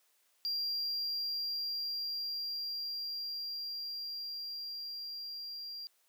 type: tone with level ramp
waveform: triangle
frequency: 4763 Hz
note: D8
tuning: 24 cents sharp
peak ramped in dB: -31 to -40 dBFS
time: 0.45-5.87 s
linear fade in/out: 0 ms
effects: white hiss -72 dBFS RMS until 6.08 s + high-pass 400 Hz 12 dB/octave